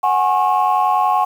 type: chord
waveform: sine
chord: F# suspended second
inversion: none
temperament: equal with one note detuned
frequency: 740 / 830.6 / 1086.5 Hz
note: F#5 / G#5 / C#6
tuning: 0 / 0 / -35 cents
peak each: -16 dBFS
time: 0.03-1.25 s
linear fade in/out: 10 ms
effects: tanh soft clip ceiling -7 dBFS + 7-bit